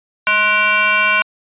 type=tone with frequency modulation; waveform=sine; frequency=1905 Hz; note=A#6; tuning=37 cents sharp; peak=-11 dBFS; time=0.27-1.22 s; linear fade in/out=0 ms; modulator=425 Hz; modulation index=2.2; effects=resampled to 8000 Hz